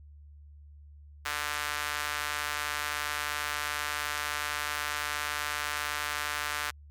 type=tone with high-pass filter; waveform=sawtooth; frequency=148.1 Hz; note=D3; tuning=15 cents sharp; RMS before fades=-33 dBFS; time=1.25-6.71 s; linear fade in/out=10 ms; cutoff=1400 Hz; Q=1.5; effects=added 73 Hz sine -48 dBFS peak until 6.9 s + MP3 96 kbps